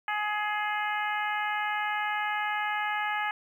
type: harmonic tone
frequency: 420 Hz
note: G#4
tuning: 19 cents sharp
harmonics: 2 / 3 / 4 / 5 / 6 / 7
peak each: -31 / -35 / -33 / -35 / -41 / -42 dBFS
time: 0.08-3.31 s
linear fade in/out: 2 ms
effects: 10-bit